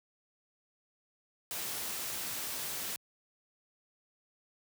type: noise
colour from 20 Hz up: white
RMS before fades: -38 dBFS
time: 1.51-2.96 s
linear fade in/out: 0 ms
effects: high-pass 80 Hz 12 dB/octave